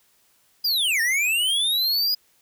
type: linear two-way sweep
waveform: square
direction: down then up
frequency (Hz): 4978 to 1781 to 4978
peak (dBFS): -20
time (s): 0.64-2.15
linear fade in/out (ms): 10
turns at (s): 1.01
effects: white hiss -62 dBFS RMS until 2.41 s